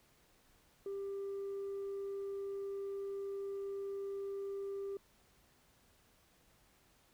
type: tone with tanh clipping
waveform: triangle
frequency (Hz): 395.5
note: G4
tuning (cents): +15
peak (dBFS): -39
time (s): 0.86-4.97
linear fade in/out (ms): 2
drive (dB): 6
effects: pink hiss -69 dBFS RMS until 7.13 s